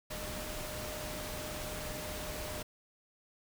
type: tone in noise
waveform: sine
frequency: 610 Hz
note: D#5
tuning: 34 cents flat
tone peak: -45 dBFS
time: 0.1-2.63 s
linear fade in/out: 10 ms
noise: pink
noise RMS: -41 dBFS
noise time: 0.1-2.63 s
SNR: -7 dB
effects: none